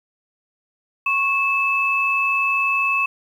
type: tone pair together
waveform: sine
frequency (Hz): 1100 / 2616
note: C#6 / E7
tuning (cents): -14 / -14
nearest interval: octave + minor third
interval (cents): 1500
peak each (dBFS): -22 / -18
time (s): 1.06-3.06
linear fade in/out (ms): 5
effects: 8-bit